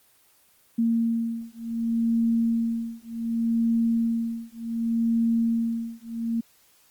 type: beating tone pair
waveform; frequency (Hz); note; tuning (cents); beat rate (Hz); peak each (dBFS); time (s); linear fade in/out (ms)
sine; 229.6 / 230.27; A#3 / A#3; -26 / -21; 0.67; -25; 0.78-6.41; 10
effects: white hiss -60 dBFS RMS until 6.9 s + Opus 24 kbps